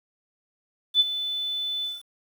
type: tone with ADSR envelope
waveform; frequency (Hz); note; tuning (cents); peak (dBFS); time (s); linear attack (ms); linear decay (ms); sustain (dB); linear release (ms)
sine; 3500; A7; -10; -13; 0.94-2.03; 60; 30; -13; 190
effects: 8-bit